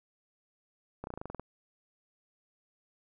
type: slowing click train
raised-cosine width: 1 ms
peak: -25 dBFS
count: 10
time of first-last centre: 1.04-1.396 s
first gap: 31 ms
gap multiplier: 1.06
effects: none